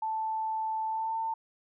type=tone with pitch glide; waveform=sine; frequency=880 to 897.5 Hz; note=A5 to A5; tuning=0 to +34 cents; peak=-29 dBFS; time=0.02-1.34 s; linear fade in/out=5 ms; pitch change=+34 cents; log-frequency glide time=0.87-1.17 s; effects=none